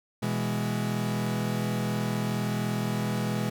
40% pulse chord, E major, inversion second, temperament equal, 123.47 / 164.81 / 207.7 Hz, B2 / E3 / G#3, 0 / 0 / 0 cents, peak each -30 / -33 / -29 dBFS, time 0.22-3.5 s, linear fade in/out 10 ms, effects none

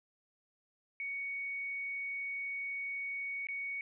sine tone with dropouts, 2232 Hz, C#7, 11 cents sharp, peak -36 dBFS, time 1-3.81 s, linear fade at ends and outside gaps 1 ms, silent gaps 3.47-3.486 s, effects none

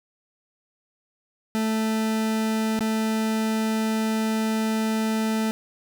40% pulse tone with dropouts, 220 Hz, A3, in tune, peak -21 dBFS, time 1.55-5.51 s, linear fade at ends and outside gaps 0 ms, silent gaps 2.791-2.807 s, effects none

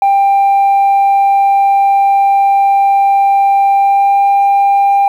sine tone with pitch glide, 792 to 797 Hz, G5 to G5, +18 to +28 cents, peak -4 dBFS, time 0.02-5.08 s, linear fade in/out 2 ms, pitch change +10 cents, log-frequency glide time 3.76-4.19 s, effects tanh soft clip ceiling -5 dBFS + 7-bit

